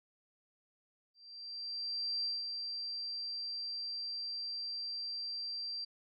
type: tone with ADSR envelope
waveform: sine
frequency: 4710 Hz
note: D8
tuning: 4 cents sharp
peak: -32 dBFS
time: 1.14-5.85 s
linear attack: 1100 ms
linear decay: 190 ms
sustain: -5 dB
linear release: 11 ms
effects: MP3 64 kbps